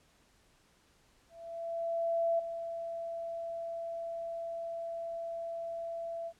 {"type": "tone with ADSR envelope", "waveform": "sine", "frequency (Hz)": 670, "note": "E5", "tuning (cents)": 28, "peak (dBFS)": -26, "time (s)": [1.29, 6.33], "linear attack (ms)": 1100, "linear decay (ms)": 7, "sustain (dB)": -10, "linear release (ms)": 61, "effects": ["pink hiss -67 dBFS RMS until 6.39 s", "low-pass 10000 Hz 12 dB/octave"]}